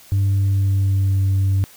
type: tone with pitch glide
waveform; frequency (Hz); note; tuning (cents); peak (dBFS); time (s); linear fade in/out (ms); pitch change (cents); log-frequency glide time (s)
sine; 98.6 to 96.74; G2 to G2; +11 to -22; -12; 0.12-1.64; 0; -33; 0.25-1.23
effects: tanh soft clip ceiling -13 dBFS + white hiss -46 dBFS RMS until 1.76 s